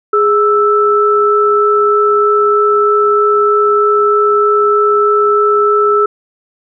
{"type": "tone pair together", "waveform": "sine", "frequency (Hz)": [415.3, 1318.5], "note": ["G#4", "E6"], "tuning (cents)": [0, 0], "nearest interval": "octave + minor sixth", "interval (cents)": 2000, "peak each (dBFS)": -10, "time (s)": [0.13, 6.06], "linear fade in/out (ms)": 5, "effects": []}